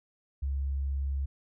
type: tone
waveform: sine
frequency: 68.7 Hz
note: C#2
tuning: 15 cents flat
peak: -28 dBFS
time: 0.42-1.26 s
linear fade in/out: 10 ms
effects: none